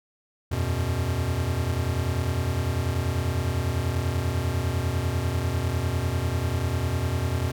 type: chord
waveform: square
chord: E suspended second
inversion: none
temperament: equal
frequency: 82.41 / 92.5 / 123.47 Hz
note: E2 / F#2 / B2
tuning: 0 / 0 / 0 cents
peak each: -29 dBFS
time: 0.51-7.52 s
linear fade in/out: 10 ms
effects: none